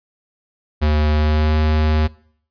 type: tone with pitch glide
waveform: square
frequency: 75.7 to 77.29 Hz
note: D#2 to D#2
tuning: -47 to -11 cents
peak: -14 dBFS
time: 0.81-2.08 s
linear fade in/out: 20 ms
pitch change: +36 cents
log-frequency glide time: 1.11-1.56 s
effects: noise-tail reverb RT60 0.6 s tail -22 dB re dry + resampled to 11025 Hz